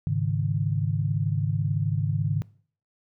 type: chord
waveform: sine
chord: Ab suspended fourth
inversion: none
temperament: equal with one note detuned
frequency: 103.83 / 137.32 / 155.56 Hz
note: Ab2 / Db3 / Eb3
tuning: 0 / -16 / 0 cents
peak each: -27 dBFS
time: 0.07-2.42 s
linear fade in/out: 0 ms
effects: noise-tail reverb RT60 0.5 s tail -22 dB re dry